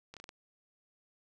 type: slowing click train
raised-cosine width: 0.2 ms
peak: -30 dBFS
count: 5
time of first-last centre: 0.14-0.291 s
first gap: 27 ms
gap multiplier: 1.23
effects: none